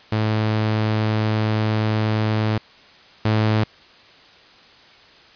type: tone pair in turn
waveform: sawtooth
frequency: 108.5 / 108.5 Hz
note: A2 / A2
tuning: -24 / -24 cents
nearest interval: unison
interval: 0 cents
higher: neither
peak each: -14 / -12 dBFS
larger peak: second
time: 0.12-2.58 / 3.25-3.64 s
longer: first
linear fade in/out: 5 ms
effects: white hiss -48 dBFS RMS until 5.35 s + resampled to 11025 Hz